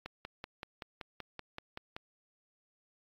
click train, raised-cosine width 0.3 ms, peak -25 dBFS, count 11, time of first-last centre 0.06-1.965 s, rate 5.25 Hz, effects AAC 32 kbps

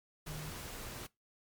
sine tone in noise, 152.3 Hz, D#3, 37 cents flat, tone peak -42 dBFS, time 0.27-0.5 s, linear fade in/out 10 ms, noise pink, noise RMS -45 dBFS, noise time 0.26-1.07 s, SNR 0 dB, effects noise-tail reverb RT60 0.2 s tail -22 dB re dry + MP3 96 kbps

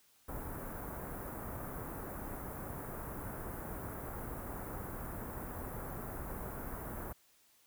pink band-stop noise, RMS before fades -43 dBFS, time 0.28-7.13 s, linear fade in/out 10 ms, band 1500 to 12000 Hz, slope 24 dB/octave, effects white hiss -68 dBFS RMS until 7.66 s

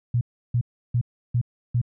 sine tone bursts, 120.1 Hz, B2, 48 cents flat, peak -18 dBFS, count 5, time 0.14-1.815 s, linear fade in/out 5 ms, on 71 ms, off 330 ms, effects none

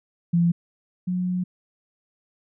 sine tone pair in turn, 171 / 181.17 Hz, F3 / F#3, -36 / -36 cents, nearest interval minor second, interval 100 cents, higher second, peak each -16 / -22 dBFS, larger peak first, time 0.33-0.52 / 1.07-1.44 s, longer second, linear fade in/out 10 ms, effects none

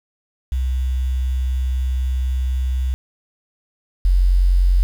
sine tone pair in turn, 64 / 45.21 Hz, C2 / F#1, -38 / -39 cents, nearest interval tritone, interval 601 cents, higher first, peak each -17 / -11 dBFS, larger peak second, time 0.52-2.94 / 4.05-4.83 s, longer first, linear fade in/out 0 ms, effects 7-bit

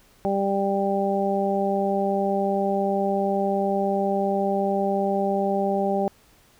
harmonic tone, 197.2 Hz, G3, 11 cents sharp, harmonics 1 / 2 / 3 / 4, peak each -26 / -26 / -26 / -26 dBFS, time 0.25-6.08 s, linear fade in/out 0 ms, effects pink hiss -57 dBFS RMS until 6.59 s

